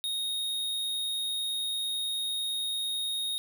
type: tone with amplitude modulation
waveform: square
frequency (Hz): 3729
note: A#7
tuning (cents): 0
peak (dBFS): -29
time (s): 0.04-3.38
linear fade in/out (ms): 0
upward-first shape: sine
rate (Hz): 109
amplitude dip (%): 25
effects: none